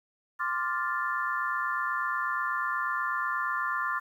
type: chord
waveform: sine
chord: D minor seventh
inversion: third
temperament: equal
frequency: 1046.5 / 1174.7 / 1396.9 / 1760 Hz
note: C6 / D6 / F6 / A6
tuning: 0 / 0 / 0 / 0 cents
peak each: -33 dBFS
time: 0.39-4 s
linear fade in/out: 20 ms
effects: 10-bit